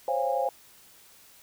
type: chord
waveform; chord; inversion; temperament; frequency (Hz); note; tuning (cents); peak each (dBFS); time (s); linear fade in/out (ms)
sine; Db major seventh; third; equal with one note detuned; 523.3 / 554.4 / 698.5 / 816.3; C5 / Db5 / F5 / Ab5; 0 / 0 / 0 / -30; -29 / -31 / -31 / -29; 0.08-0.49; 2
effects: white hiss -55 dBFS RMS until 1.42 s